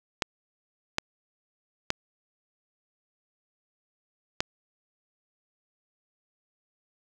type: clicks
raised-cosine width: 0.2 ms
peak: -7 dBFS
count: 4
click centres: 0.222 / 0.984 / 1.904 / 4.405 s
effects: none